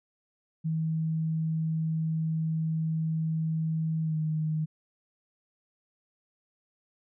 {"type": "tone with pitch glide", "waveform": "sine", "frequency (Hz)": [160, 156.17], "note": ["D#3", "D#3"], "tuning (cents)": [49, 7], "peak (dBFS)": -26, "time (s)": [0.64, 4.66], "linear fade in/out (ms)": 20, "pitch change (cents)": -42, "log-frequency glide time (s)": [4.03, 4.16], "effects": []}